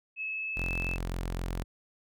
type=tone with pitch glide; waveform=sine; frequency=2591 to 2618 Hz; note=E7 to E7; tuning=-30 to -13 cents; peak=-32 dBFS; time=0.16-0.98 s; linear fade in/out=50 ms; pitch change=+17 cents; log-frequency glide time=0.27-0.79 s
type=tone; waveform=sawtooth; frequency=43.84 Hz; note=F1; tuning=7 cents sharp; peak=-28 dBFS; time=0.56-1.64 s; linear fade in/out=20 ms
effects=none